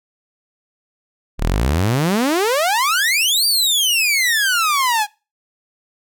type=exponential two-way sweep; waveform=sawtooth; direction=up then down; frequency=33.33 to 4758 to 807 Hz; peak=-11 dBFS; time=1.38-5.07 s; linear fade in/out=50 ms; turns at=3.46 s; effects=noise-tail reverb RT60 0.3 s tail -24 dB re dry